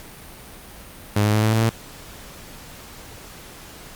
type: tone with pitch steps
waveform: sawtooth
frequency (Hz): 103.83 / 105.71 / 107.62 / 109.56 / 111.54 / 113.55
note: G#2 / G#2 / A2 / A2 / A2 / A#2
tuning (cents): 0 / +31 / -38 / -7 / +24 / -45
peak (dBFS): -12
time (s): 1.16-1.694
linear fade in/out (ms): 5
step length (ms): 89
effects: pink hiss -41 dBFS RMS until 3.95 s + Opus 48 kbps